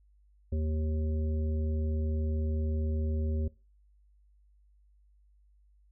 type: harmonic tone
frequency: 77.78 Hz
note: D#2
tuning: in tune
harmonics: 1 / 3 / 5 / 7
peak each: -28 / -38 / -42 / -45 dBFS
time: 0.52-3.48 s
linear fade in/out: 5 ms
effects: noise-tail reverb RT60 0.3 s tail -20 dB re dry + added 50 Hz sine -60 dBFS peak until 5.91 s